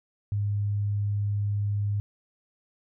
sine tone, 102.4 Hz, G#2, 24 cents flat, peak -24 dBFS, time 0.32-2 s, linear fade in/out 0 ms, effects none

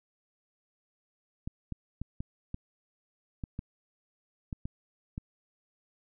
clicks, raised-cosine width 5 ms, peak -23 dBFS, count 10, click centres 1.475 / 1.723 / 2.016 / 2.205 / 2.544 / 3.438 / 3.591 / 4.528 / 4.655 / 5.179 s, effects none

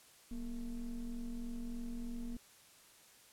triangle ring-modulated tone, 108.4 Hz, A2, 25 cents flat, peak -34 dBFS, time 0.31-2.37 s, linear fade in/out 5 ms, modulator 130 Hz, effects white hiss -62 dBFS RMS until 3.32 s + low-pass 12000 Hz 12 dB/octave

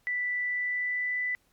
sine tone with pitch glide, 1975.5 to 1989.2 Hz, B6 to B6, 0 to +12 cents, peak -27 dBFS, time 0.07-1.35 s, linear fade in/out 0 ms, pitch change +12 cents, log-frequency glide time 0.43-1.19 s, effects pink hiss -68 dBFS RMS until 1.52 s + MP3 96 kbps

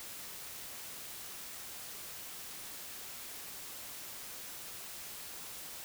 silence, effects white hiss -46 dBFS RMS until 5.84 s

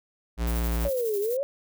square tone, 58.27 Hz, A#1, in tune, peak -25 dBFS, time 0.37-0.9 s, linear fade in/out 50 ms
violet noise with tremolo, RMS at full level -37 dBFS, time 0.47-1.37 s, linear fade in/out 5 ms, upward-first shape square, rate 12 Hz, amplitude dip 45%
sine exponential two-way sweep, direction down then up, 575 to 394.5 to 575 Hz, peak -24 dBFS, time 0.85-1.43 s, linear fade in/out 0 ms, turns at 1.19 s
effects none

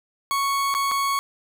40% pulse tone with dropouts, 1108.7 Hz, C#6, in tune, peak -20 dBFS, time 0.31-1.19 s, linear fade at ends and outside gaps 0 ms, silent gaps 0.741-0.749 / 0.913-0.917 s, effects none

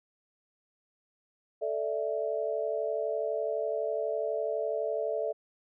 sine chord, A suspended fourth, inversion none, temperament equal, 440 / 587.3 / 659.3 Hz, A4 / D5 / E5, 0 / 0 / 0 cents, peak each -33 dBFS, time 1.61-5.33 s, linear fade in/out 20 ms, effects none

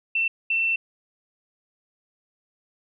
sine tone bursts at uneven times, 2687 Hz, E7, 33 cents sharp, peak -20 dBFS, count 2, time 0.15-0.28 / 0.5-0.76 s, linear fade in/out 5 ms, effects none

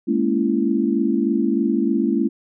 sine chord, A# half-diminished seventh, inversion third, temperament just, 209.8 / 233.1 / 279.7 / 335.6 Hz, G#3 / A#3 / C#4 / E4, +18 / 0 / +16 / +31 cents, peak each -22 / -22 / -22 / -22 dBFS, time 0.07-2.29 s, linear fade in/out 20 ms, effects none

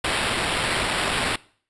violet noise with sample-and-hold, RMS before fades -24 dBFS, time 0.04-1.36 s, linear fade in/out 5 ms, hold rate 6300 Hz, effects noise-tail reverb RT60 0.5 s tail -22 dB re dry + resampled to 24000 Hz

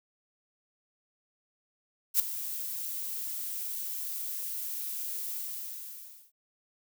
violet noise with ADSR envelope, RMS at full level -21 dBFS, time 2.14-6.32 s, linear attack 58 ms, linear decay 3 ms, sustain -15 dB, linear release 990 ms, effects none

